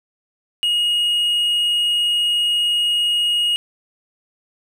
triangle tone, 2877 Hz, F#7, 49 cents flat, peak -14 dBFS, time 0.63-3.56 s, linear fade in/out 0 ms, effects none

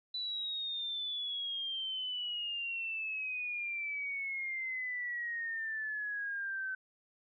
sine exponential sweep, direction down, 3988 to 1526 Hz, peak -35 dBFS, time 0.14-6.75 s, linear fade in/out 5 ms, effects none

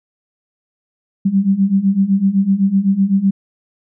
sine beating tone pair, 190.8 / 198.7 Hz, G3 / G3, -47 / +24 cents, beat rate 7.9 Hz, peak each -16 / -13 dBFS, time 1.25-3.31 s, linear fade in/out 10 ms, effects none

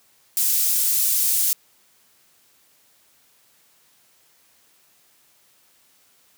pink high-pass noise, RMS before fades -20 dBFS, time 0.37-1.53 s, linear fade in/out 0 ms, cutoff 9500 Hz, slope 12 dB/octave, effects white hiss -59 dBFS RMS until 6.37 s + high-pass 80 Hz 12 dB/octave

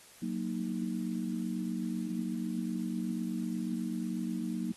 sine chord, D# minor, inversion first, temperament equal, 185 / 233.1 / 311.1 Hz, F#3 / A#3 / D#4, 0 / 0 / 0 cents, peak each -36 / -35 / -39 dBFS, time 0.22-4.72 s, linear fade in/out 5 ms, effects white hiss -56 dBFS RMS until 4.76 s + AAC 32 kbps

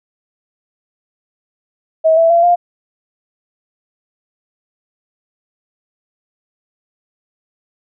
sine tone with pitch steps, 641 / 660.5 / 680.7 / 701.4 Hz, E5 / E5 / F5 / F5, -49 / +3 / -45 / +7 cents, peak -7 dBFS, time 2.04-2.56 s, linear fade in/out 20 ms, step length 130 ms, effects none

